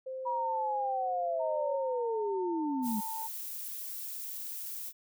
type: tone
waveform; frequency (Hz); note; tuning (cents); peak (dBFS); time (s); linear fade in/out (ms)
sine; 522; C5; -4; -36; 0.06-1.76; 10
type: linear sweep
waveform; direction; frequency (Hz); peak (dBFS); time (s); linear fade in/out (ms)
sine; down; 972 to 202.2; -30; 0.25-3.01; 20
type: tone with pitch glide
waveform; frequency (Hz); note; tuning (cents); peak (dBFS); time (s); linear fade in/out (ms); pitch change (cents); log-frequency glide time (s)
sine; 920 to 894.3; A#5 to A5; -23 to +28; -37; 1.39-3.28; 20; -49; 1.79-2.7
type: noise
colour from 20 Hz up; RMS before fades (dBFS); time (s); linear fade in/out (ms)
violet; -40; 2.82-4.93; 50
effects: none